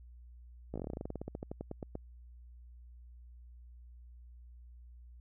slowing click train, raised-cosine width 2 ms, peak -26 dBFS, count 23, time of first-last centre 0.74-1.954 s, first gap 17 ms, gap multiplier 1.1, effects added 60 Hz sine -51 dBFS peak until 5.2 s

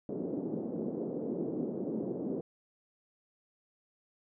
pink band-pass noise, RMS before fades -36 dBFS, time 0.09-2.41 s, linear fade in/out 2 ms, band 200 to 460 Hz, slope 24 dB/octave, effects none

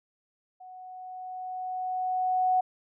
sine tone with level ramp, 740 Hz, F#5, in tune, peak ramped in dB -44 to -20 dBFS, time 0.6-2.61 s, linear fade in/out 10 ms, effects none

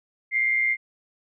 sine tone with amplitude modulation, 2100 Hz, C7, 6 cents sharp, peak -17 dBFS, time 0.31-0.77 s, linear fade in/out 50 ms, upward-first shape sine, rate 119 Hz, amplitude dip 55%, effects none

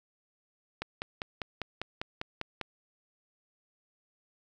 click train, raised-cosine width 0.3 ms, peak -18 dBFS, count 10, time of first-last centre 0.82-2.613 s, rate 5.02 Hz, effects none

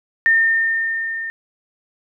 sine tone with level ramp, 1815 Hz, A#6, 47 cents flat, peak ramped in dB -10 to -24 dBFS, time 0.26-1.3 s, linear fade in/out 0 ms, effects none

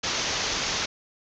white low-pass noise, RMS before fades -28 dBFS, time 0.03-0.86 s, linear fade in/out 10 ms, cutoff 6600 Hz, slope 96 dB/octave, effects none

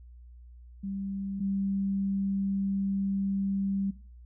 sine tone pair in turn, 196 / 196 Hz, G3 / G3, 0 / 0 cents, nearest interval unison, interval 0 cents, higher neither, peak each -32 / -27 dBFS, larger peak second, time 0.83-1.4 / 1.4-3.91 s, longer second, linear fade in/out 10 ms, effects noise-tail reverb RT60 0.4 s tail -19 dB re dry + added 60 Hz sine -47 dBFS peak until 4.25 s

